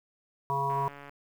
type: harmonic tone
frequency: 138.59 Hz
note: C#3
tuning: in tune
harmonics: 1 / 3 / 5 / 7 / 8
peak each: -35 / -37 / -37 / -28 / -37 dBFS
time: 0.5-0.88 s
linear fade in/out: 0 ms
type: click train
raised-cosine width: 0.5 ms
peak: -31 dBFS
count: 57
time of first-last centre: 0.7-1.094 s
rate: 142 Hz
effects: 9-bit